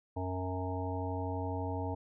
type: harmonic tone with a mistuned harmonic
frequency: 92 Hz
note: F#2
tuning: 9 cents flat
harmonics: 1 / 3 / 5 / 7 / 9 / 10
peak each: -36 / -40 / -42 / -43 / -43 / -44 dBFS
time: 0.16-1.95 s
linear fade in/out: 10 ms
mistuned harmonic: 7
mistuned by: +17 cents
effects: none